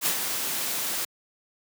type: noise with ADSR envelope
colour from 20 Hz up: white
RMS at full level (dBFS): -23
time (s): 0.01-1.05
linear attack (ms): 55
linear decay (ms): 80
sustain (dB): -6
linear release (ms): 5
effects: high-pass 150 Hz 12 dB/octave